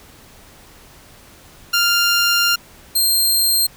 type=tone pair in turn; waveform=15% pulse; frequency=1396.9 / 4186 Hz; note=F6 / C8; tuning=0 / 0 cents; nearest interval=octave + perfect fifth; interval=1900 cents; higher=second; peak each=-7 dBFS; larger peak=neither; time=1.73-2.56 / 2.95-3.67 s; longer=first; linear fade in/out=10 ms; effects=pink hiss -45 dBFS RMS until 3.76 s

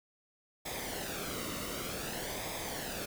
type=noise with flanger; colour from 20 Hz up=pink; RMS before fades=-39 dBFS; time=0.65-3.06 s; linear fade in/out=10 ms; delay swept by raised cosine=0.69 to 1.22 ms; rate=0.54 Hz; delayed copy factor=-0.6; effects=none

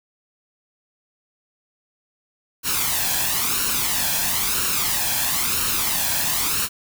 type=noise with flanger; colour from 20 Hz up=white; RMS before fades=-22 dBFS; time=2.63-6.69 s; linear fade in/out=50 ms; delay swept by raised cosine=0.72 to 1.22 ms; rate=1 Hz; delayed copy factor=+0.6; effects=none

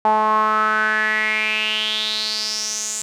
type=tone with band-pass filter sweep; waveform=sawtooth; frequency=215.6 Hz; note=A3; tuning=35 cents flat; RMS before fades=-20 dBFS; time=0.05-3.02 s; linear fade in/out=0 ms; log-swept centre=860 to 7500 Hz; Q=6.3; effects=none

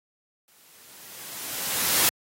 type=noise with exponential growth; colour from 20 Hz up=white; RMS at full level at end=-19 dBFS; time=0.48-2.09 s; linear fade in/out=0 ms; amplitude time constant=350 ms; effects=high-pass 100 Hz 12 dB/octave + AAC 48 kbps

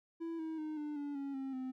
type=tone with pitch steps; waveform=triangle; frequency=331.2 / 319.7 / 308.7 / 298 / 287.7 / 277.7 / 268.1 / 258.8 Hz; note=E4 / D#4 / D#4 / D4 / D4 / C#4 / C4 / C4; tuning=+8 / +47 / -14 / +25 / -36 / +3 / +42 / -19 cents; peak=-36 dBFS; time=0.2-1.72 s; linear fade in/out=20 ms; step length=190 ms; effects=none

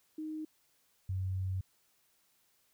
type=tone pair in turn; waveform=sine; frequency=311.1 / 94.05 Hz; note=D#4 / F#2; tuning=0 / +29 cents; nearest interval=octave + major sixth; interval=2071 cents; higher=first; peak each=-37 / -32 dBFS; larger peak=second; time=0.18-0.45 / 1.09-1.61 s; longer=second; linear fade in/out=5 ms; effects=white hiss -72 dBFS RMS until 2.73 s

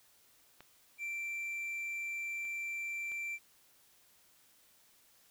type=clicks; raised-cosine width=0.3 ms; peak=-35 / -42 / -39 dBFS; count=3; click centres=0.606 / 2.452 / 3.118 s
type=tone; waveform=triangle; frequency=2349 Hz; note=D7; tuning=in tune; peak=-35 dBFS; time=0.98-3.39 s; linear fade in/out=50 ms
effects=white hiss -66 dBFS RMS until 5.3 s

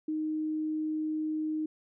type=tone; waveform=sine; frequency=310.4 Hz; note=D#4; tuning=4 cents flat; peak=-29 dBFS; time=0.08-1.66 s; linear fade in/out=5 ms; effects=none

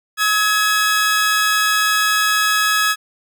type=tone pair together; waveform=sawtooth; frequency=1280.3 / 1675 Hz; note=D#6 / G#6; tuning=+49 / +14 cents; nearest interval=perfect fourth; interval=465 cents; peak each=-14 / -13 dBFS; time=0.17-2.96 s; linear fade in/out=50 ms; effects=none

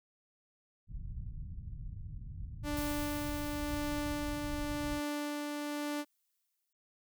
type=low-pass noise; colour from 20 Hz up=pink; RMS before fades=-42 dBFS; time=0.87-5.01 s; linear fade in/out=50 ms; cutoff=140 Hz; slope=24 dB/octave
type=tone with tremolo; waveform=sawtooth; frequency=293.7 Hz; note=D4; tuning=in tune; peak=-30 dBFS; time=2.63-6.05 s; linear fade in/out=50 ms; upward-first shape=sine; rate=0.95 Hz; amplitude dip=25%
type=noise with exponential decay; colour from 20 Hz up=blue; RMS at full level=-44 dBFS; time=2.77-6.73 s; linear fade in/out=2 ms; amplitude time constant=860 ms
effects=none

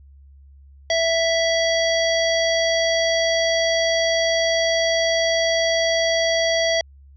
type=harmonic tone with a mistuned harmonic; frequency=660 Hz; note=E5; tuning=2 cents sharp; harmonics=1 / 3 / 5 / 7 / 9; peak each=-19 / -24 / -26 / -27 / -29 dBFS; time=0.9-6.81 s; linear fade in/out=2 ms; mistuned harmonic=9; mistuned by=-57 cents; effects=added 69 Hz sine -44 dBFS peak until 7.16 s

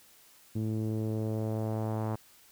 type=tone with low-pass filter sweep; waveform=sawtooth; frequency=109.4 Hz; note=A2; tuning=9 cents flat; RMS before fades=-32 dBFS; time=0.55-2.16 s; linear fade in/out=10 ms; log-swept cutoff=290 to 980 Hz; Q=1.7; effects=white hiss -59 dBFS RMS until 2.51 s

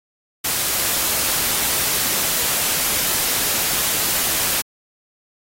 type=noise; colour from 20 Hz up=white; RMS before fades=-20 dBFS; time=0.44-4.62 s; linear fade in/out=10 ms; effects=AAC 48 kbps

